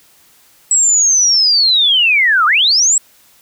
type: linear two-way sweep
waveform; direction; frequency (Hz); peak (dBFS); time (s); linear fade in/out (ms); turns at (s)
sine; down then up; 7850 to 1174.7 to 7850; -8; 0.71-2.98; 2; 2.46
effects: white hiss -49 dBFS RMS until 3.41 s